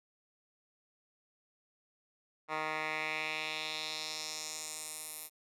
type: tone with band-pass filter sweep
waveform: 10% pulse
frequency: 155.56 Hz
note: D#3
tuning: in tune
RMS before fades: -39 dBFS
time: 2.48-5.3 s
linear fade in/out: 50 ms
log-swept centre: 1400 to 12000 Hz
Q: 2.1
effects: none